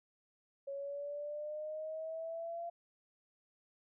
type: exponential sweep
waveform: sine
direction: up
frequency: 552 to 687 Hz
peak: -39 dBFS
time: 0.67-2.7 s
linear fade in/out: 10 ms
effects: none